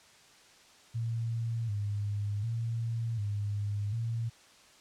sine tone with vibrato, 108.7 Hz, A2, 21 cents flat, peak -30 dBFS, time 0.94-4.3 s, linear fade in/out 20 ms, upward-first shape square, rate 0.67 Hz, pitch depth 98 cents each way, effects white hiss -58 dBFS RMS until 4.8 s + low-pass 7000 Hz 12 dB/octave

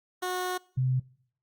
15% pulse / sine tone pair in turn, 364.9 / 129.01 Hz, F#4 / C3, -24 / -24 cents, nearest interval octave + tritone, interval 1800 cents, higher first, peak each -23 dBFS, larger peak neither, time 0.22-0.58 / 0.77-1 s, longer first, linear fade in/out 10 ms, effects noise-tail reverb RT60 0.7 s tail -25 dB re dry + Opus 48 kbps

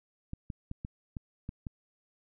clicks, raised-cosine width 5 ms, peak -25 dBFS, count 7, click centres 0.334 / 0.502 / 0.714 / 0.849 / 1.168 / 1.491 / 1.668 s, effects none

